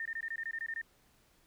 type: tone bursts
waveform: sine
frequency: 1816 Hz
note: A#6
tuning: 46 cents flat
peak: -35 dBFS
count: 11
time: 0-0.815 s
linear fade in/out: 2 ms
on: 55 ms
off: 21 ms
effects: pink hiss -68 dBFS RMS until 1.46 s